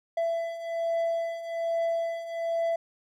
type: beating tone pair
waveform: triangle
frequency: 667 / 668.2 Hz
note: E5 / E5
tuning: +20 / +23 cents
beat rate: 1.2 Hz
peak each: -31 / -26 dBFS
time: 0.17-2.76 s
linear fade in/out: 5 ms
effects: none